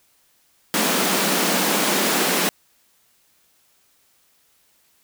pink high-pass noise, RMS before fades -20 dBFS, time 0.74-2.49 s, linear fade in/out 0 ms, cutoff 170 Hz, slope 96 dB/octave, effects white hiss -61 dBFS RMS until 5.03 s

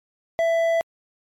triangle tone with hard clipping, 664 Hz, E5, 12 cents sharp, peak -19 dBFS, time 0.39-0.81 s, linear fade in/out 0 ms, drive 10 dB, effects MP3 96 kbps

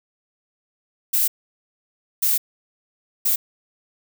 violet noise bursts at uneven times, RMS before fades -19 dBFS, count 3, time 1.13-1.28 / 2.22-2.38 / 3.25-3.36 s, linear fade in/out 10 ms, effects none

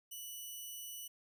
5% pulse tone, 2960 Hz, F#7, in tune, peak -36 dBFS, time 0.11-1.08 s, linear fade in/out 10 ms, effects none

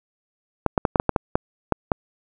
clicks, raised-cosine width 1 ms, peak -3 dBFS, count 10, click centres 0.663 / 0.778 / 0.852 / 0.958 / 0.999 / 1.093 / 1.162 / 1.355 / 1.723 / 1.918 s, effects none

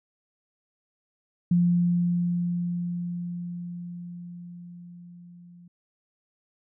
sine tone with level ramp, 174.61 Hz, F3, in tune, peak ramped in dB -17 to -47 dBFS, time 1.51-5.68 s, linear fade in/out 5 ms, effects none

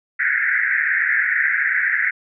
white band-pass noise, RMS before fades -19 dBFS, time 0.19-2.11 s, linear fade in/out 10 ms, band 1500 to 2100 Hz, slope 96 dB/octave, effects none

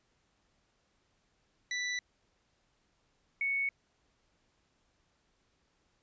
sawtooth / sine tone pair in turn, 1975.5 / 2217 Hz, B6 / C#7, 0 / 0 cents, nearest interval major second, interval 200 cents, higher second, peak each -29 / -29 dBFS, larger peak neither, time 1.71-1.99 / 3.41-3.69 s, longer neither, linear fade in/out 2 ms, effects pink hiss -74 dBFS RMS until 6.02 s + resampled to 16000 Hz

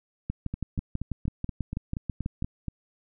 two click trains, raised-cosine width 5 ms, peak -17 / -19 dBFS, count 14 / 10, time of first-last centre 0.3-2.424 / 0.54-2.683 s, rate 6.12 / 4.2 Hz, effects none

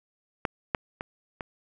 clicks, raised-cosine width 0.5 ms, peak -10 / -9 / -18 / -19 dBFS, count 4, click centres 0.452 / 0.748 / 1.009 / 1.408 s, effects none

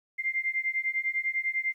sine beating tone pair, 2093 / 2103 Hz, C7 / C7, 0 / +8 cents, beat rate 10 Hz, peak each -30 dBFS, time 0.18-1.74 s, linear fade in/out 20 ms, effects 11-bit

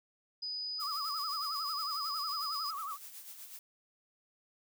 sine tone, 4976 Hz, D#8, 1 cent flat, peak -36 dBFS, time 0.42-2.71 s, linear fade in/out 10 ms
sine tone with vibrato, 1208 Hz, D6, 48 cents sharp, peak -37 dBFS, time 0.78-2.98 s, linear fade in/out 50 ms, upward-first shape sine, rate 11 Hz, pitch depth 150 cents each way
blue noise with tremolo, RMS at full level -47 dBFS, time 0.8-3.59 s, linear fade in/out 2 ms, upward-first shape sine, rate 8.1 Hz, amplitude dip 50%
effects none

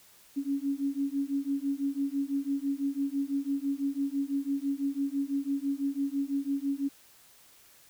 sine beating tone pair, 275.4 / 281.4 Hz, C#4 / C#4, -11 / +26 cents, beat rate 6 Hz, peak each -31 dBFS, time 0.36-6.89 s, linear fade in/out 20 ms, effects white hiss -58 dBFS RMS until 7.89 s

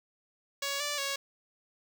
5% pulse tone with pitch steps, 559 / 584 / 554 Hz, C#5 / D5 / C#5, +14 / -10 / -1 cents, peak -20 dBFS, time 0.62-1.16 s, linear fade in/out 5 ms, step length 180 ms, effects none

